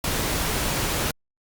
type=noise; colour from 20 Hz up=pink; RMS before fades=-25 dBFS; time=0.04-1.11 s; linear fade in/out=2 ms; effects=Opus 48 kbps